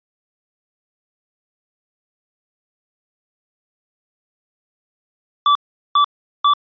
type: tone bursts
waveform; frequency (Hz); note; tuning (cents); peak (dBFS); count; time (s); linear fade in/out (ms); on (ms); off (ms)
square; 1158; D6; -25; -11; 3; 5.46-6.536; 2; 92; 400
effects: resampled to 11025 Hz